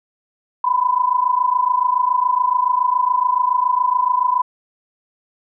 sine tone pair together, 985.9 / 1013 Hz, B5 / B5, -3 / +44 cents, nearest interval unison, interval 47 cents, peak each -17 dBFS, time 0.64-4.42 s, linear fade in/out 5 ms, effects none

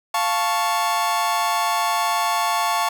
40% pulse chord, F augmented, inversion none, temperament equal, 698.5 / 880 / 1108.7 Hz, F5 / A5 / C#6, 0 / 0 / 0 cents, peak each -24 / -22 / -22 dBFS, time 0.14-2.89 s, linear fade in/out 5 ms, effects none

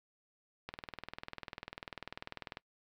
click train, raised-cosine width 0.3 ms, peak -25 dBFS, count 39, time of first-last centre 0.69-2.571 s, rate 20.2 Hz, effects noise-tail reverb RT60 0.1 s tail -24 dB re dry

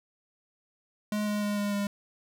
square tone with pitch steps, 210.1 / 208.2 / 206.3 / 204.4 / 202.5 Hz, G#3 / G#3 / G#3 / G#3 / G#3, +20 / +5 / -11 / -27 / -43 cents, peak -28 dBFS, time 1.12-1.87 s, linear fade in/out 2 ms, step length 150 ms, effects none

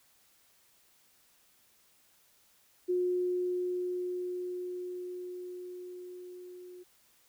sine tone with level ramp, 360.4 Hz, F#4, 45 cents flat, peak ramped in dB -26 to -46 dBFS, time 2.88-6.84 s, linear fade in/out 20 ms, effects white hiss -66 dBFS RMS until 7.28 s

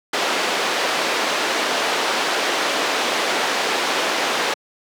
pink band-pass noise, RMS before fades -21 dBFS, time 0.13-4.54 s, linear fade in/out 5 ms, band 420 to 4800 Hz, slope 12 dB/octave, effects high-pass 200 Hz 12 dB/octave

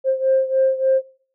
sine beating tone pair, 528 / 531.4 Hz, C5 / C5, +16 / +27 cents, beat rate 3.4 Hz, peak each -16 / -19 dBFS, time 0.04-1.02 s, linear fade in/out 50 ms, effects noise-tail reverb RT60 0.5 s tail -23 dB re dry + tanh soft clip ceiling -8 dBFS

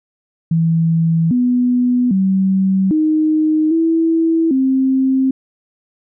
sine tone with pitch steps, 164.2 / 247.2 / 191.1 / 310.6 / 327.2 / 264.3 Hz, E3 / B3 / G3 / D#4 / E4 / C4, -6 / +2 / -44 / -3 / -13 / +18 cents, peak -11 dBFS, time 0.51-5.31 s, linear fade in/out 5 ms, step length 800 ms, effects none

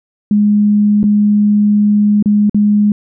sine tone with dropouts, 207.7 Hz, G#3, in tune, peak -7 dBFS, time 0.31-2.92 s, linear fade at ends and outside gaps 2 ms, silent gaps 1.031-1.039 / 2.226-2.258 / 2.496-2.545 s, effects none

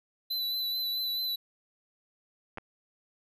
square tone with vibrato, 3998 Hz, B7, 20 cents sharp, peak -30 dBFS, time 0.3-1.36 s, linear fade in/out 10 ms, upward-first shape sine, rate 4.6 Hz, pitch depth 26 cents each way
clicks, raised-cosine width 0.5 ms, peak -24 dBFS, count 2, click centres 2.574 / 2.583 s
effects none

